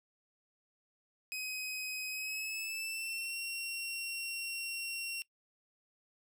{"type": "tone with pitch glide", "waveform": "sawtooth", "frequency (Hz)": [2524, 2737], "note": ["D#7", "F7"], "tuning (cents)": [24, -36], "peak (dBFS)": -34, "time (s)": [1.32, 5.22], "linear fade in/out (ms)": 0, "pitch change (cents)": 140, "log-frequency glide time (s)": [2.09, 3.37], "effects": ["noise-tail reverb RT60 0.1 s tail -21 dB re dry"]}